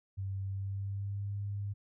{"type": "tone with pitch glide", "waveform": "sine", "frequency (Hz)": [97, 101], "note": ["G2", "G#2"], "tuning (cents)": [-18, -48], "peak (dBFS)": -34, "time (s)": [0.17, 1.74], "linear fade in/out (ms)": 20, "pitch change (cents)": 70, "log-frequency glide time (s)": [0.45, 1.34], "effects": []}